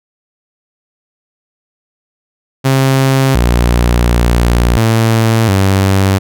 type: tone with pitch steps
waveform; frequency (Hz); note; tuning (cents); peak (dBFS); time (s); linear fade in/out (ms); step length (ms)
sawtooth; 134 / 59.6 / 59.2 / 112.8 / 96.8; C3 / A#1 / A#1 / A2 / G2; +42 / +39 / +27 / +44 / -21; -4; 2.64-6.19; 20; 710
effects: none